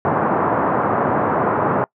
white band-pass noise, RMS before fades -18 dBFS, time 0.05-1.84 s, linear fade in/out 0 ms, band 110 to 1200 Hz, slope 24 dB/octave, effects noise-tail reverb RT60 0.1 s tail -24 dB re dry + low-pass 2000 Hz 12 dB/octave

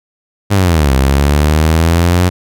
sawtooth linear two-way sweep, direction down then up, 103.83 to 65.41 to 90.9 Hz, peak -4 dBFS, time 0.5-2.3 s, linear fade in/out 20 ms, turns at 0.93 s, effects none

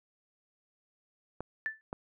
clicks, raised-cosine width 1 ms, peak -23 dBFS, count 2, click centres 1.406 / 1.929 s
sine tone with exponential decay, 1760 Hz, A6, in tune, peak -27 dBFS, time 1.66-1.81 s, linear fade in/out 0 ms, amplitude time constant 31 ms
effects none

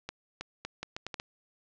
accelerating click train, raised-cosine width 0.2 ms, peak -19 dBFS, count 8, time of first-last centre 0.09-1.199 s, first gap 320 ms, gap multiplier 0.75, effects low-pass 6000 Hz 12 dB/octave

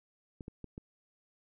clicks, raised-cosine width 3 ms, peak -30 dBFS, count 4, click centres 0.408 / 0.481 / 0.643 / 0.779 s, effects none

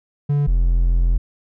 triangle tone pair in turn, 144.3 / 42.9 Hz, D3 / F1, -30 / -30 cents, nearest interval octave + major sixth, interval 2100 cents, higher first, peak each -13 / -11 dBFS, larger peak second, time 0.29-0.47 / 0.47-1.18 s, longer second, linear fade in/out 10 ms, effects none

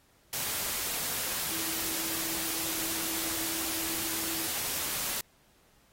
sine tone in noise, 326.5 Hz, E4, 17 cents flat, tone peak -43 dBFS, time 1.52-4.47 s, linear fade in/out 2 ms, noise white, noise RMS -33 dBFS, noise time 0.33-5.21 s, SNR -13 dB, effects pink hiss -65 dBFS RMS until 5.92 s + AAC 48 kbps

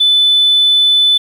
sine tone, 3500 Hz, A7, 10 cents flat, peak -6 dBFS, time 0-1.18 s, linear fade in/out 10 ms, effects tanh soft clip ceiling -2 dBFS + 7-bit

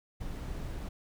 brown noise, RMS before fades -38 dBFS, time 0.2-0.89 s, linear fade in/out 10 ms, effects none

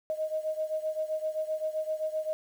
sine beating tone pair, 622.3 / 630 Hz, D#5 / D#5, 0 / +21 cents, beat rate 7.7 Hz, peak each -31 / -34 dBFS, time 0.1-2.33 s, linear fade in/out 0 ms, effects 9-bit

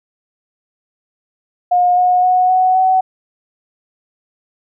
sine tone with pitch steps, 716 / 724.7 / 733.6 / 742.5 / 751.6 Hz, F5 / F#5 / F#5 / F#5 / F#5, +43 / -36 / -15 / +6 / +27 cents, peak -9 dBFS, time 1.71-3.01 s, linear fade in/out 10 ms, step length 260 ms, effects none

